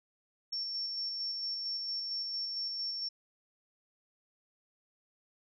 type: tone with tremolo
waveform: sine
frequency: 5450 Hz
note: F8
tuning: 43 cents flat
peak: -33 dBFS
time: 0.52-3.09 s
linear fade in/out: 10 ms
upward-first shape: square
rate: 4.4 Hz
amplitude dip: 25%
effects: none